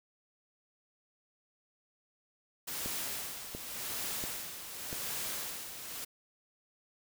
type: noise with tremolo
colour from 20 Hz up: white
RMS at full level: -37 dBFS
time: 2.67-6.05 s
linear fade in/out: 10 ms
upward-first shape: sine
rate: 0.89 Hz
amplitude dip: 60%
type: click train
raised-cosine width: 2 ms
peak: -27 dBFS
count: 4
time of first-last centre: 2.86-4.929 s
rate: 1.45 Hz
effects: none